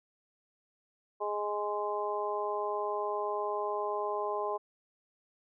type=harmonic tone; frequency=207.7 Hz; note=G#3; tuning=in tune; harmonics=2 / 3 / 4 / 5; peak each=-35 / -37 / -37 / -36 dBFS; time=1.2-4.58 s; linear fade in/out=20 ms; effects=none